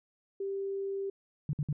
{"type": "tone", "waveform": "sine", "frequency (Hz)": 392.6, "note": "G4", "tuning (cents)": 3, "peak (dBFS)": -32, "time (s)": [0.4, 1.1], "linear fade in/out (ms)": 5}
{"type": "tone bursts", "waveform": "sine", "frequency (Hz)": 146.83, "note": "D3", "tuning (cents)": 0, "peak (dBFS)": -28, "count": 3, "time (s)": [1.49, 1.728], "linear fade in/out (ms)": 2, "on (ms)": 42, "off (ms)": 56}
{"effects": []}